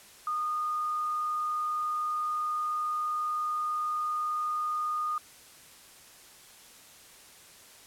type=tone; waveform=sine; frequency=1227 Hz; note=D#6; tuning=25 cents flat; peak=-28 dBFS; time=0.27-5.18 s; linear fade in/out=2 ms; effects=white hiss -53 dBFS RMS until 7.86 s + low-pass 12000 Hz 12 dB/octave